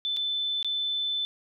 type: tone with dropouts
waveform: sine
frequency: 3520 Hz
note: A7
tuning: in tune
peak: -26 dBFS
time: 0.05-1.25 s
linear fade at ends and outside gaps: 0 ms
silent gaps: 0.165-0.17 / 0.628-0.646 s
effects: none